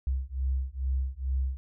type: beating tone pair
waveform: sine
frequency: 64.7 / 67 Hz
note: C2 / C2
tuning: -19 / +42 cents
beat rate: 2.3 Hz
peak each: -30 / -30 dBFS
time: 0.07-1.57 s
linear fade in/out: 0 ms
effects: none

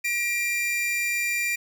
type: tone pair together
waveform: 45% pulse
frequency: 1910.5 / 2378 Hz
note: A#6 / D7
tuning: +42 / +21 cents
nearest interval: major third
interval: 379 cents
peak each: -32 / -24 dBFS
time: 0.04-1.56 s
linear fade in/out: 10 ms
effects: none

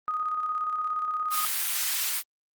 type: tone with tremolo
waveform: sine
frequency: 1244.5 Hz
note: D#6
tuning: in tune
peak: -25 dBFS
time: 0.08-1.45 s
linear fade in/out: 0 ms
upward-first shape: square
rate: 17 Hz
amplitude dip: 35%
type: high-pass noise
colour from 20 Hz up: white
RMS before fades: -28 dBFS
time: 1.3-2.23 s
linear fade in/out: 50 ms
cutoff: 1300 Hz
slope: 12 dB/octave
effects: Opus 32 kbps

